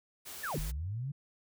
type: noise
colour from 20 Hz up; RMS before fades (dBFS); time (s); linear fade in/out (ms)
white; -45; 0.25-0.72; 20
type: linear two-way sweep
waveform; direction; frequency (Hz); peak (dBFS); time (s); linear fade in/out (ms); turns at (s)
sine; down then up; 1864.7 to 34 to 146.1; -34; 0.43-1.12; 10; 0.59
type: tone with exponential decay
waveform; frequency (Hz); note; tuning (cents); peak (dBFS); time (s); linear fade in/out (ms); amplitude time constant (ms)
sine; 151.2; D#3; -49; -34; 0.54-1.1; 5; 120
effects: none